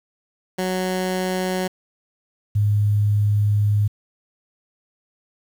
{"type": "tone pair in turn", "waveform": ["15% pulse", "sine"], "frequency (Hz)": [185, 103.83], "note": ["F#3", "G#2"], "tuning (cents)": [0, 0], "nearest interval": "minor seventh", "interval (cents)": 1000, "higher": "first", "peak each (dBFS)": -15, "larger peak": "neither", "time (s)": [[0.58, 1.68], [2.55, 3.88]], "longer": "second", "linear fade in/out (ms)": 10, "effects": ["8-bit"]}